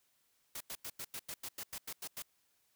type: noise bursts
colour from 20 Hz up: white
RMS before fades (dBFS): -43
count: 12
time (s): 0.55-2.223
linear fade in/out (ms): 5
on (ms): 56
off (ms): 91
effects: white hiss -75 dBFS RMS until 2.75 s